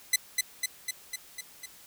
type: tone with echo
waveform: 10% pulse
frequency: 2022 Hz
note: B6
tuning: 40 cents sharp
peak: -11 dBFS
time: 0.13-0.16 s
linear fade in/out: 5 ms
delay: 250 ms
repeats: 6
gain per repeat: -3 dB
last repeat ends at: 1.66 s
effects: white hiss -53 dBFS RMS until 1.86 s